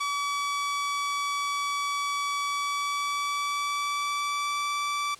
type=tone with pitch glide; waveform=sawtooth; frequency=1143 to 1159.6 Hz; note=D6 to D6; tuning=-47 to -22 cents; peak=-23 dBFS; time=0-5.15 s; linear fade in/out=10 ms; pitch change=+25 cents; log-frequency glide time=2.42-4.68 s; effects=white hiss -50 dBFS RMS until 5.19 s + low-pass 8000 Hz 12 dB/octave